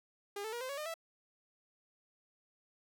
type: tone with pitch steps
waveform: sawtooth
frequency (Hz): 405.2 / 439.3 / 476.3 / 516.5 / 560 / 607.1 / 658.2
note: G#4 / A4 / A#4 / C5 / C#5 / D#5 / E5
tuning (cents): -43 / -3 / +37 / -22 / +18 / -43 / -3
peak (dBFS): -35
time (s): 0.36-0.941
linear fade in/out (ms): 5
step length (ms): 83
effects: none